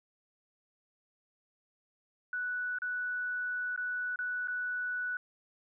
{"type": "tone with dropouts", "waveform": "sine", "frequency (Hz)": 1480, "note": "F#6", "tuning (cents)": 0, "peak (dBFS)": -32, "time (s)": [2.33, 5.17], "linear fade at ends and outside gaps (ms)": 2, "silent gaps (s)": [[2.786, 2.819], [3.762, 3.776], [4.159, 4.189], [4.474, 4.482]], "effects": []}